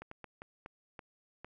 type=slowing click train; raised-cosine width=0.5 ms; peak=-30 dBFS; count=7; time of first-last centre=0.02-1.446 s; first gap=94 ms; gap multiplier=1.37; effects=none